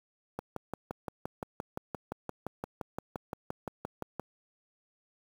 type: click train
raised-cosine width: 1 ms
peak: -21 dBFS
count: 23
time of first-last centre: 0.39-4.196 s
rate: 5.78 Hz
effects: high-pass 80 Hz 12 dB/octave + 8-bit